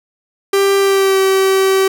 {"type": "tone with pitch glide", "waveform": "45% pulse", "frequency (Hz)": [394.3, 384.4], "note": ["G4", "G4"], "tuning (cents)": [10, -34], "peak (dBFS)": -10, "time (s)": [0.53, 1.88], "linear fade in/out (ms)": 5, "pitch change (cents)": -44, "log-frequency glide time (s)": [0.79, 1.19], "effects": []}